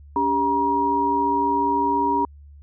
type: tone cluster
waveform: sine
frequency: 283.8 / 398.2 / 952 Hz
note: C#4 / G4 / A#5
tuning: +41 / +27 / +36 cents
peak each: -25 / -27 / -19 dBFS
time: 0.16-2.25 s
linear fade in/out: 2 ms
effects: added 72 Hz sine -42 dBFS peak until 2.62 s